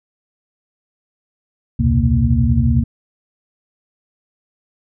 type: tone cluster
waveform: sine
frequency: 68.2 / 83.3 / 120.1 / 131.3 / 232 Hz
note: C#2 / E2 / B2 / C3 / A#3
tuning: -28 / +19 / -48 / +6 / -8 cents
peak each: -18 dBFS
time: 1.79-2.84 s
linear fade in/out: 10 ms
effects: none